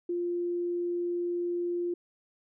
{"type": "tone", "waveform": "sine", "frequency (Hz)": 349.2, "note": "F4", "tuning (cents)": 0, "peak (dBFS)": -28, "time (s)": [0.09, 1.94], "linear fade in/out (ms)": 5, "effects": []}